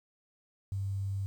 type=tone with quantisation; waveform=sine; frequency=98 Hz; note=G2; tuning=in tune; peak=-31 dBFS; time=0.72-1.26 s; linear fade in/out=0 ms; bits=10; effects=none